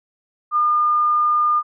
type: tone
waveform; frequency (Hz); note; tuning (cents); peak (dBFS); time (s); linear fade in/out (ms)
sine; 1211; D#6; -47; -14; 0.51-1.63; 50
effects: none